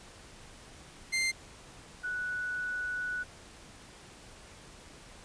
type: tone pair in turn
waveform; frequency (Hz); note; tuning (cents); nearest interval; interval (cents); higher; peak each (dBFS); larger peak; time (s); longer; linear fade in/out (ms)
sawtooth / sine; 2093 / 1477; C7 / F#6; 0 / -3; tritone; 603; first; -24 / -32; first; 1.12-1.32 / 2.03-3.24; second; 20
effects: pink hiss -52 dBFS RMS until 5.24 s + resampled to 22050 Hz